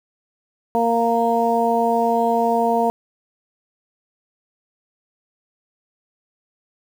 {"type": "harmonic tone", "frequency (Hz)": 232.1, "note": "A#3", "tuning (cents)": -7, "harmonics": [1, 2, 3, 4], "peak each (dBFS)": [-23, -21, -19, -22], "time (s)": [0.75, 2.9], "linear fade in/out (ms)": 0, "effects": ["7-bit"]}